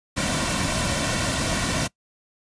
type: noise with comb filter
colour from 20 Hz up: pink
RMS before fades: -24 dBFS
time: 0.16-1.88 s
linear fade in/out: 20 ms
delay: 2.4 ms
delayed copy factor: -0.6
effects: noise-tail reverb RT60 0.1 s tail -22 dB re dry + resampled to 22050 Hz